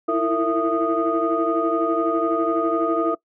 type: tone cluster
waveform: sine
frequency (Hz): 325 / 337 / 456.3 / 665 / 1237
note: E4 / E4 / A#4 / E5 / D#6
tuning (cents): -24 / +38 / -37 / +15 / -10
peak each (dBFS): -24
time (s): 0.08-3.15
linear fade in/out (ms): 10
effects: noise-tail reverb RT60 0.1 s tail -21 dB re dry + tanh soft clip ceiling -9 dBFS